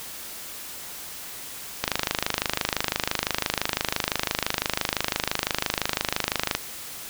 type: click train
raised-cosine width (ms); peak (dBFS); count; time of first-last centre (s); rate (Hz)
0.2; -4; 123; 1.84-6.55; 25.9
effects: white hiss -38 dBFS RMS until 7.09 s